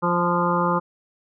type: harmonic tone with a mistuned harmonic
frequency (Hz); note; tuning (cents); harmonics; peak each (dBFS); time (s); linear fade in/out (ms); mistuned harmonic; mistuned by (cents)
174.61; F3; 0; 1 / 2 / 3 / 5 / 6 / 7 / 8; -24 / -28 / -26 / -26 / -25 / -25 / -33; 0.02-0.8; 20; 6; -23
effects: none